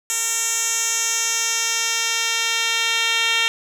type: tone with band-pass filter sweep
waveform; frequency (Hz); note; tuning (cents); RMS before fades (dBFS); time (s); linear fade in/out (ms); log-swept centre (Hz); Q
10% pulse; 457.2; A#4; -34; -21; 0.1-3.48; 0; 7900 to 3600; 2.2
effects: none